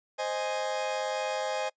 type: chord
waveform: 40% pulse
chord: Ab major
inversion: first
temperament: equal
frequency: 523.3 / 622.3 / 830.6 Hz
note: C5 / Eb5 / Ab5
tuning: 0 / 0 / 0 cents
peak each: -33 dBFS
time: 0.18-1.7 s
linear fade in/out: 20 ms
effects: noise-tail reverb RT60 0.1 s tail -24 dB re dry + resampled to 16000 Hz